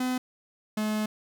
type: tone pair in turn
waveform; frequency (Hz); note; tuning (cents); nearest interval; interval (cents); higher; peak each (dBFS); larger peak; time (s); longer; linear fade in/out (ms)
45% pulse; 253.6 / 214.2; B3 / A3; +46 / -46; minor third; 292; first; -26; neither; 0-0.18 / 0.77-1.06; second; 5
effects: none